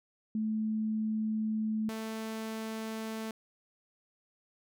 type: tone pair in turn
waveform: sine / sawtooth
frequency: 217.5 / 221.2 Hz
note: A3 / A3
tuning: -20 / +9 cents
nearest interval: unison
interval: 29 cents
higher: second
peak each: -29 / -32 dBFS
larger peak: first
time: 0.35-1.89 / 1.89-3.31 s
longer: first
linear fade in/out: 2 ms
effects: none